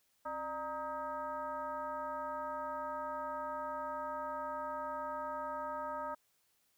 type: tone with frequency modulation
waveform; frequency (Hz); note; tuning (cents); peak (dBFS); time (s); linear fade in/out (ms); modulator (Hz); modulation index
sine; 932.3; A#5; 0; -37; 0.25-6.15; 10; 332; 1.3
effects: white hiss -75 dBFS RMS until 6.77 s